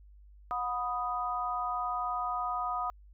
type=chord; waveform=sine; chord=B major; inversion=second; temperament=equal with one note detuned; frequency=726 / 987.8 / 1244.5 Hz; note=F#5 / B5 / D#6; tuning=-33 / 0 / 0 cents; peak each=-35 / -37 / -33 dBFS; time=0.51-2.9 s; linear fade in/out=0 ms; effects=added 50 Hz sine -52 dBFS peak until 3.13 s